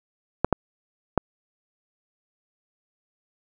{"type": "clicks", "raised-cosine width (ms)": 1, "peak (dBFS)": -4, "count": 3, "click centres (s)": [0.446, 0.527, 1.177], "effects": []}